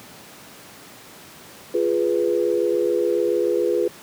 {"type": "chord", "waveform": "sine", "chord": "F diminished", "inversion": "none", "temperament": "equal with one note detuned", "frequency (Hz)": [348.2, 415.3, 493.9], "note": ["F4", "Ab4", "Cb5"], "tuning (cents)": [-5, 0, 0], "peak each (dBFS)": -22, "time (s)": [1.74, 3.88], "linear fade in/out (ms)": 5, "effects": ["pink hiss -43 dBFS RMS until 4.02 s", "high-pass 150 Hz 12 dB/octave"]}